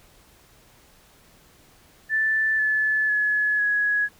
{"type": "tone with pitch steps", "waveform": "sine", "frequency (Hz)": [1760, 1730.8, 1702, 1673.7], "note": ["A6", "A6", "G#6", "G#6"], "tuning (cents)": [0, -29, 42, 13], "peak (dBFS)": -19, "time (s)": [2.09, 4.09], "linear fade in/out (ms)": 50, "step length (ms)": 500, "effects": ["pink hiss -55 dBFS RMS until 4.19 s"]}